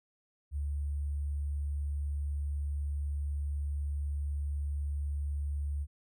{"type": "tone with sample-and-hold", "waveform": "sine", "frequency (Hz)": 72, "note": "D2", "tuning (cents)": -34, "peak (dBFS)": -31, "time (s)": [0.51, 5.87], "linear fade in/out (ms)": 50, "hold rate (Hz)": 8820, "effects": []}